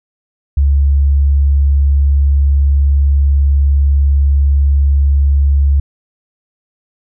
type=tone; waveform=sine; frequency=70.1 Hz; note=C#2; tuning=20 cents sharp; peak=-7 dBFS; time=0.57-5.8 s; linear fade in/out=5 ms; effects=none